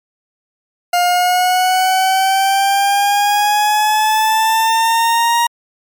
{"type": "exponential sweep", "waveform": "40% pulse", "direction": "up", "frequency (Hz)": [705, 945], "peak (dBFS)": -10, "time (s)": [0.93, 5.47], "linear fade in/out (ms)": 5, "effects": ["MP3 96 kbps"]}